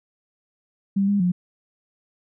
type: tone with pitch steps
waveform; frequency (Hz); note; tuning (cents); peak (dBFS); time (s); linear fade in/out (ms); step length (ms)
sine; 197 / 202.3 / 178.7; G3 / G#3 / F3; +9 / -45 / +40; -17; 0.96-1.32; 10; 120
effects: none